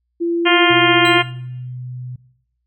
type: tone with pitch glide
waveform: sine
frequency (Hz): 340 to 336.1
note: F4 to E4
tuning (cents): -46 to +34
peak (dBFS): -16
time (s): 0.2-1.19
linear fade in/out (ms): 20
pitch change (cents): -20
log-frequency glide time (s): 0.61-0.75
type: harmonic tone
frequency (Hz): 351.3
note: F4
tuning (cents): +10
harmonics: 1 / 2 / 3 / 4 / 5 / 6 / 7 / 8 / 9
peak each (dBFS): -20 / -20 / -20 / -20 / -20 / -20 / -20 / -20 / -20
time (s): 0.45-1.23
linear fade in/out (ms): 20
type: tone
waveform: sine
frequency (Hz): 125.4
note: B2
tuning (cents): +27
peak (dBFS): -26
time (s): 0.7-2.16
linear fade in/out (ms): 5
type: tone with exponential decay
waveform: 30% pulse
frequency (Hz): 3983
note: B7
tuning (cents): +14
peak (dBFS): -23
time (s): 1.05-1.31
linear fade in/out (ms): 2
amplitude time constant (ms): 56
effects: noise-tail reverb RT60 0.7 s tail -18 dB re dry + added 60 Hz sine -68 dBFS peak until 2.66 s